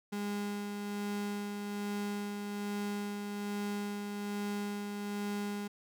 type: tone with tremolo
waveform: 35% pulse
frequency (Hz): 204.6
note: G#3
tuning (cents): -26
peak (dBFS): -32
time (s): 0.12-5.68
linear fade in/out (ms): 10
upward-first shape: sine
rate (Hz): 1.2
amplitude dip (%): 35
effects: none